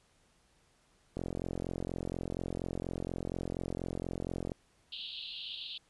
click train, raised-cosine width 2 ms, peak -23 dBFS, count 149, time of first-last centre 1.17-4.518 s, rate 44.2 Hz
pink band-pass noise, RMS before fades -43 dBFS, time 4.92-5.78 s, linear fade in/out 5 ms, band 2800 to 4300 Hz, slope 96 dB/octave
effects pink hiss -69 dBFS RMS until 5.89 s + resampled to 24000 Hz

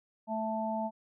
harmonic tone, 220 Hz, A3, in tune, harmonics 1 / 3 / 4, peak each -35 / -35 / -35 dBFS, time 0.27-0.91 s, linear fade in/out 50 ms, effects none

